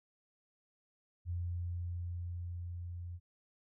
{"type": "tone with level ramp", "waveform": "sine", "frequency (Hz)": 87.31, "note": "F2", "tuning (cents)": 0, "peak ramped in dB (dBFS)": [-34, -41], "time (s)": [1.25, 3.2], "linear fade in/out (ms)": 50, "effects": []}